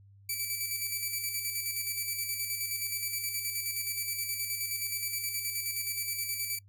5% pulse tone with tremolo, 2313 Hz, D7, 27 cents flat, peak -21 dBFS, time 0.29-6.59 s, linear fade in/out 5 ms, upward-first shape square, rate 9.5 Hz, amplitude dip 40%, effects noise-tail reverb RT60 0.1 s tail -25 dB re dry + added 99 Hz sine -54 dBFS peak until 6.68 s

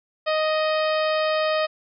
harmonic tone with a mistuned harmonic, 622.3 Hz, D#5, in tune, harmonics 1 / 2 / 3 / 4 / 5 / 6 / 7 / 8, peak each -21 / -27 / -31 / -33 / -35 / -37 / -38 / -39 dBFS, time 0.26-1.67 s, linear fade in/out 20 ms, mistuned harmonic 4, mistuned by +20 cents, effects none

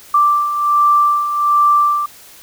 sine beating tone pair, 1174 / 1175.3 Hz, D6 / D6, -1 / +1 cents, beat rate 1.3 Hz, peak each -18 / -11 dBFS, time 0.14-2.06 s, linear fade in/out 5 ms, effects white hiss -41 dBFS RMS until 2.42 s

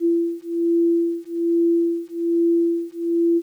sine beating tone pair, 337.4 / 338.6 Hz, E4 / E4, +40 / +46 cents, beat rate 1.2 Hz, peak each -20 dBFS, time 0-3.42 s, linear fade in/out 50 ms, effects 9-bit

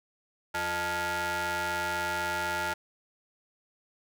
sawtooth ring-modulated tone, 264 Hz, C4, 16 cents sharp, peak -22 dBFS, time 0.54-2.74 s, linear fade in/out 10 ms, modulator 1140 Hz, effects none

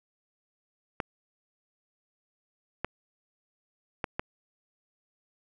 clicks, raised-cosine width 0.5 ms, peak -14 dBFS, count 4, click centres 1.002 / 2.846 / 4.042 / 4.195 s, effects none

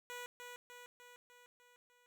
10% pulse tone with echo, 489 Hz, B4, 17 cents flat, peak -36 dBFS, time 0.1-0.26 s, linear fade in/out 0 ms, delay 300 ms, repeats 6, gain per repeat -4 dB, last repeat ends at 2.06 s, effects none

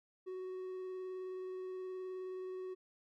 triangle tone with vibrato, 371.7 Hz, F#4, 8 cents sharp, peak -39 dBFS, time 0.26-2.75 s, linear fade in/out 20 ms, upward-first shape sine, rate 19 Hz, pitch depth 11 cents each way, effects none

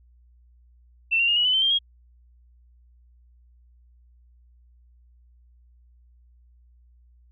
sine tone with pitch steps, 2685 / 2762 / 2841 / 2923 / 3007 / 3093 / 3182 / 3273 Hz, E7 / F7 / F7 / F#7 / F#7 / G7 / G7 / G#7, +31 / -20 / +29 / -22 / +27 / -24 / +25 / -26 cents, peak -18 dBFS, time 1.11-1.79 s, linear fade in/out 20 ms, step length 85 ms, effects added 60 Hz sine -53 dBFS peak until 7.31 s

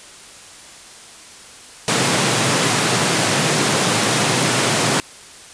pink high-pass noise, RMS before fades -17 dBFS, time 1.88-5 s, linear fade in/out 0 ms, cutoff 110 Hz, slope 96 dB/octave, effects white hiss -40 dBFS RMS until 5.53 s + resampled to 22050 Hz

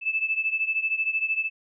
sine beating tone pair, 2622 / 2635 Hz, E7 / E7, -10 / -1 cents, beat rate 13 Hz, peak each -25 / -28 dBFS, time 0.01-1.5 s, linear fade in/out 50 ms, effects none

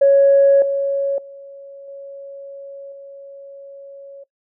sine tone with level steps, 555 Hz, C#5, 2 cents sharp, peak -7 / -16 / -34 / -31 / -34 dBFS, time 0.01-4.24 s, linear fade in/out 10 ms, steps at 0.62 / 1.18 / 1.88 / 2.92 s, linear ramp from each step 2 ms, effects noise-tail reverb RT60 0.1 s tail -19 dB re dry + tanh soft clip ceiling -4 dBFS

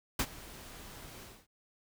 pink noise with ADSR envelope, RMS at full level -28 dBFS, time 0.19-1.47 s, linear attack 6 ms, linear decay 60 ms, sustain -21 dB, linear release 250 ms, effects none

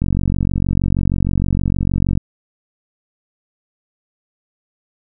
click train, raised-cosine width 5 ms, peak -5 dBFS, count 101, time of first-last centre 0.02-2.175 s, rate 46.4 Hz, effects none

